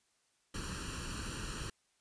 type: noise with comb filter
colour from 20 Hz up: pink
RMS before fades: -41 dBFS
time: 0.54-1.7 s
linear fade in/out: 5 ms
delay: 0.7 ms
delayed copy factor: +0.8
effects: white hiss -75 dBFS RMS until 2 s + resampled to 22050 Hz